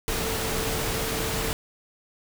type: tone in noise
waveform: sine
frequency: 446.6 Hz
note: A4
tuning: 26 cents sharp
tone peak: -34 dBFS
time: 0.08-1.53 s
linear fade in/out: 0 ms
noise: pink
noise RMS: -28 dBFS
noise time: 0.08-1.53 s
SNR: -9 dB
effects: none